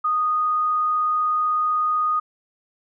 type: tone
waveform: sine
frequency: 1238 Hz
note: D#6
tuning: 9 cents flat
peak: -18 dBFS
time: 0.04-2.2 s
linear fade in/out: 10 ms
effects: none